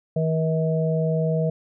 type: harmonic tone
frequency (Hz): 160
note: D#3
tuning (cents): +49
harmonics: 1 / 3 / 4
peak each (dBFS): -21 / -26 / -27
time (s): 0.16-1.5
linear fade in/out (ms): 5
effects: none